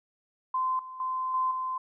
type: tone with level steps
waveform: sine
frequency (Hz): 1033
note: C6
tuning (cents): -22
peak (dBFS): -25 / -39 / -28 / -24 / -29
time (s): 0.54-1.78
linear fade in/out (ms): 5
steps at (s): 0.79 / 1 / 1.34 / 1.51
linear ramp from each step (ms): 2
effects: none